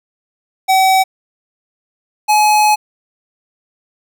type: tone pair in turn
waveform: square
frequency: 761 / 846.6 Hz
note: F#5 / G#5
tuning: +48 / +33 cents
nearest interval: major second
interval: 185 cents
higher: second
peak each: -9 dBFS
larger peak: neither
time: 0.68-1.04 / 2.28-2.76 s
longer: second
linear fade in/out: 20 ms
effects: none